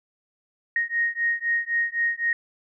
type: beating tone pair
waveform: sine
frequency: 1864.7 / 1868.6 Hz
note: A#6 / A#6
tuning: 0 / +4 cents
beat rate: 3.9 Hz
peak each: -25 dBFS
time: 0.76-2.33 s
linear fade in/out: 2 ms
effects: none